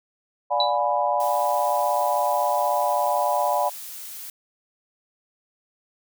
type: chord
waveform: sine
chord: D diminished seventh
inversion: none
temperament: equal with one note detuned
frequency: 587.3 / 714.4 / 830.6 / 987.8 Hz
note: D5 / F5 / Ab5 / Cb6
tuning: 0 / +39 / 0 / 0 cents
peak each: -25 dBFS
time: 0.5-3.7 s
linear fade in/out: 20 ms
type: tone with exponential decay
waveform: sine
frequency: 3951 Hz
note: B7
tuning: in tune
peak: -17 dBFS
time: 0.6-0.78 s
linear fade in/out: 2 ms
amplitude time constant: 39 ms
type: noise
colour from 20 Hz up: blue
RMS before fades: -37 dBFS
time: 1.2-4.3 s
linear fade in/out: 2 ms
effects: none